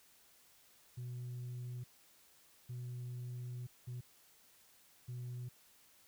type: tone bursts at uneven times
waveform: sine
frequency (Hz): 123.47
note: B2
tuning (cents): 0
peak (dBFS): -39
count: 4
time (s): 0.97-1.84 / 2.69-3.67 / 3.87-4.01 / 5.08-5.49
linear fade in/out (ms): 10
effects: tanh soft clip ceiling -40 dBFS + white hiss -66 dBFS RMS until 6.07 s